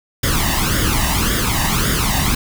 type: noise with flanger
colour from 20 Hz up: pink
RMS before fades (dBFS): -17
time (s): 0.23-2.35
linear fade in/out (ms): 5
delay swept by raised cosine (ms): 0.58 to 1.09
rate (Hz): 1.8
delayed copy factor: +0.75
effects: none